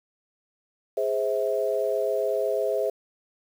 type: chord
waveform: sine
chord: Ab augmented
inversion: none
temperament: equal with one note detuned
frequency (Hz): 415.3 / 523.3 / 649.4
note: Ab4 / C5 / E5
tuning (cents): 0 / 0 / -26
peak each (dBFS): -27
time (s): 0.97-2.9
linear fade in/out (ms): 5
effects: 8-bit

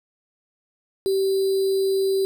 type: tone with sample-and-hold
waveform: sine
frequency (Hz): 386.7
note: G4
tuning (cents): -24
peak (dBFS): -18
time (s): 1.06-2.25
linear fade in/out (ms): 0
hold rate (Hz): 4410
effects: none

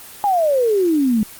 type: exponential sweep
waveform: sine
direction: down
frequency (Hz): 840 to 207.7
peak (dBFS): -13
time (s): 0.24-1.23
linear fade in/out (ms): 0
effects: white hiss -38 dBFS RMS until 1.39 s + Opus 24 kbps

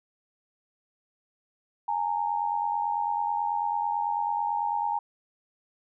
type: tone pair together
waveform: sine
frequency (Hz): 830.6 / 919.7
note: G#5 / A#5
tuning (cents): 0 / -24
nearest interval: major second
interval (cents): 176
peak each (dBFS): -28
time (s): 1.88-4.99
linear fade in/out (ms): 5
effects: none

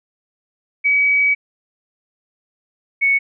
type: tone pair in turn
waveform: sine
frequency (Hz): 2273 / 2217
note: C#7 / C#7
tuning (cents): +43 / 0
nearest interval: unison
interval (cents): 43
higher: first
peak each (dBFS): -12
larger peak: neither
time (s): 0.84-1.35 / 3.01-3.19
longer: first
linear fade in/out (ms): 20
effects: none

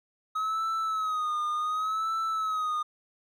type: tone with vibrato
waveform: triangle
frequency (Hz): 1269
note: D#6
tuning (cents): +34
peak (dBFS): -25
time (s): 0.35-2.83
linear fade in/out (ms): 10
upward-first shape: sine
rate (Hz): 0.68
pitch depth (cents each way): 74
effects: none

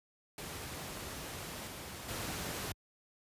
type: noise with level steps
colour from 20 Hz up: pink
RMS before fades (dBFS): -43 / -45 / -39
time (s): 0.38-2.72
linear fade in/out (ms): 2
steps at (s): 1.67 / 2.08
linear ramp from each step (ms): 10
effects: high-pass 60 Hz 12 dB/octave + resampled to 32000 Hz

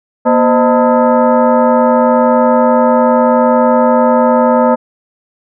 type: tone with frequency modulation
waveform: sine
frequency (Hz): 138.59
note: C#3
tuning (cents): 0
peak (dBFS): -6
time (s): 0.25-4.76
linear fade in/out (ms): 20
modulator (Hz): 378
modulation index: 2.4
effects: none

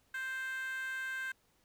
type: tone with high-pass filter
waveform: 10% pulse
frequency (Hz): 523.3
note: C5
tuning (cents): 0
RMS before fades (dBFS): -39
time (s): 0.14-1.32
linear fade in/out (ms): 5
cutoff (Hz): 1500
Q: 8.5
effects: pink hiss -72 dBFS RMS until 1.64 s

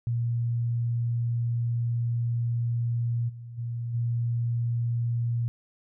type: tone with level steps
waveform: sine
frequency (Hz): 118.1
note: A#2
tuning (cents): +23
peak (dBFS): -24 / -38 / -29 / -24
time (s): 0.07-5.48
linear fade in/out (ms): 0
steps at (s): 3.28 / 3.57 / 3.93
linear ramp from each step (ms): 20
effects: none

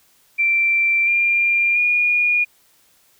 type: tone with pitch steps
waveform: sine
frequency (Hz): 2350 / 2392 / 2436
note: D7 / D7 / D#7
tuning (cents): +1 / +31 / -37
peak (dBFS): -14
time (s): 0.38-2.45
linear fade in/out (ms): 20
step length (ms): 690
effects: white hiss -57 dBFS RMS until 3.19 s

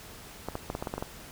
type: clicks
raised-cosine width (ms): 1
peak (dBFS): -18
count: 9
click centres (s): 0.486 / 0.554 / 0.701 / 0.751 / 0.825 / 0.872 / 0.939 / 0.98 / 1.025
effects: pink hiss -47 dBFS RMS until 1.31 s

